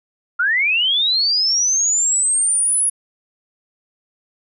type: linear sweep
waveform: sine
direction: up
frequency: 1360 to 10490 Hz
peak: -14 dBFS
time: 0.39-2.9 s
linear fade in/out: 10 ms
effects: none